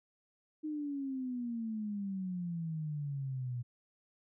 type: exponential sweep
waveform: sine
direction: down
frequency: 311.1 to 120 Hz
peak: -35 dBFS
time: 0.63-3.63 s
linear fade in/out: 20 ms
effects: none